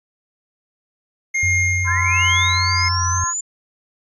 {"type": "tone with tremolo", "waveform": "square", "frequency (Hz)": 2128, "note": "C7", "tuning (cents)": 29, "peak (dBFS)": -16, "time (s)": [1.34, 2.89], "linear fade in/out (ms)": 10, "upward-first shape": "sine", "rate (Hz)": 1.3, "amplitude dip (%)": 50}
{"type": "tone", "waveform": "sine", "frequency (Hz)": 90.9, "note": "F#2", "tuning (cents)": -30, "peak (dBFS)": -20, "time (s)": [1.43, 3.24], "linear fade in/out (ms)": 0}
{"type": "harmonic tone", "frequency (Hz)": 343.2, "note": "F4", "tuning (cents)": -30, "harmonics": [3, 4, 5], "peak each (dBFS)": [-22, -29, -31], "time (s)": [1.84, 3.34], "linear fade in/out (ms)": 50}
{"type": "linear sweep", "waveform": "sine", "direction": "up", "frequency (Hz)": [1556, 7160], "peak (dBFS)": -21, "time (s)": [1.87, 3.41], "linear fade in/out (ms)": 10}
{"effects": ["resampled to 22050 Hz"]}